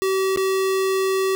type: tone with dropouts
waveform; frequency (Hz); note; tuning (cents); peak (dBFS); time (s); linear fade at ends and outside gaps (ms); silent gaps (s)
square; 382.6; G4; -42; -19; 0.02-1.35; 0; 0.361-0.373
effects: none